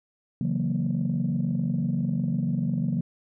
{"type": "chord", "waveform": "sine", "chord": "F# dominant seventh", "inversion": "second", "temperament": "equal", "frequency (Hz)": [138.59, 164.81, 185, 233.1], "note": ["C#3", "E3", "F#3", "A#3"], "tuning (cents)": [0, 0, 0, 0], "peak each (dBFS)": -28, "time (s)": [0.41, 3.01], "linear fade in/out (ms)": 2, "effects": ["tanh soft clip ceiling -17 dBFS"]}